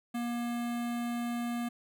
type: tone with notch filter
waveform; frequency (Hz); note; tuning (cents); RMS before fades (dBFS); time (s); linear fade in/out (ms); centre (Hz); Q
square; 238.1; A#3; +37; -34; 0.14-1.69; 10; 5300; 1.6
effects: none